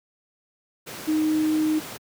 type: tone in noise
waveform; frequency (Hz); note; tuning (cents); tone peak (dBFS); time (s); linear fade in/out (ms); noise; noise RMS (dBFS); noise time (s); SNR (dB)
sine; 310.5; D#4; -3; -19; 1.07-1.8; 20; pink; -36; 0.86-1.98; +14
effects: high-pass 150 Hz 12 dB/octave